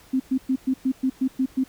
sine tone bursts, 261.6 Hz, C4, in tune, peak -18 dBFS, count 9, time 0.13-1.64 s, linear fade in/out 10 ms, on 70 ms, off 110 ms, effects pink hiss -52 dBFS RMS until 1.68 s

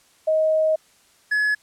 sine / triangle tone pair in turn, 629 / 1698.2 Hz, D#5 / G#6, +19 / +38 cents, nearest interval octave + perfect fourth, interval 1719 cents, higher second, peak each -16 dBFS, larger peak neither, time 0.27-0.76 / 1.31-1.55 s, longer first, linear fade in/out 10 ms, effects white hiss -57 dBFS RMS until 1.62 s + low-pass 10000 Hz 12 dB/octave

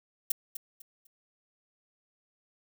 violet noise with echo, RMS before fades -26 dBFS, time 0.3-0.32 s, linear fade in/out 5 ms, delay 250 ms, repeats 3, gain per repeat -11 dB, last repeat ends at 1.07 s, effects none

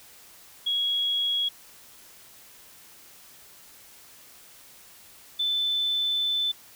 sine tone pair in turn, 3322 / 3520 Hz, G#7 / A7, 0 / 0 cents, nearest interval minor second, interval 100 cents, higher second, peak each -23 dBFS, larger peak neither, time 0.66-1.49 / 5.39-6.52 s, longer second, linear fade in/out 10 ms, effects white hiss -51 dBFS RMS until 6.75 s

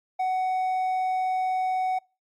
sine tone with hard clipping, 746 Hz, F#5, 14 cents sharp, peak -24 dBFS, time 0.19-1.99 s, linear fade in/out 10 ms, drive 3 dB, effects noise-tail reverb RT60 0.3 s tail -25 dB re dry + Opus 48 kbps

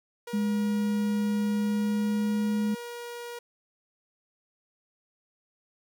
sawtooth tone, 477.2 Hz, A#4, 41 cents sharp, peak -33 dBFS, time 0.27-3.39 s, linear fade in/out 5 ms
sine tone with pitch glide, 207.7 to 210.8 Hz, G#3 to G#3, 0 to +26 cents, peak -24 dBFS, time 0.33-2.75 s, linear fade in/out 10 ms, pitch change +26 cents, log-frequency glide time 1.49-2.51 s
effects none

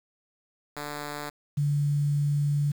5% pulse / sine tone pair in turn, 146.83 / 144.89 Hz, D3 / D3, 0 / -23 cents, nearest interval unison, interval 23 cents, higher first, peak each -22 dBFS, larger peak neither, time 0.76-1.3 / 1.57-2.72 s, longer second, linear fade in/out 10 ms, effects 8-bit

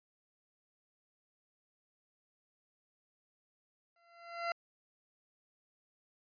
20% pulse tone with exponential growth, 683 Hz, F5, 39 cents flat, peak -26 dBFS, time 3.96-4.52 s, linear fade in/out 2 ms, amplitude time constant 120 ms, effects resampled to 11025 Hz

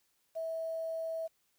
sine tone with quantisation, 651 Hz, E5, 22 cents flat, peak -34 dBFS, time 0.35-1.28 s, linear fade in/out 20 ms, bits 10, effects white hiss -75 dBFS RMS until 1.58 s

